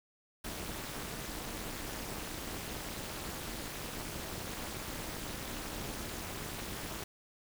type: noise with amplitude modulation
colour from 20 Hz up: pink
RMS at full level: -37 dBFS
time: 0.44-7.04 s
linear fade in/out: 5 ms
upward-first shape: sine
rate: 269 Hz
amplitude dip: 100%
effects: none